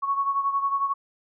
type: beating tone pair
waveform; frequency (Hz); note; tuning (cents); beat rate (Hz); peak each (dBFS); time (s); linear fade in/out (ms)
sine; 1107 / 1118; C#6 / C#6; -3 / +14; 11; -23 / -29; 0.02-0.94; 20
effects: none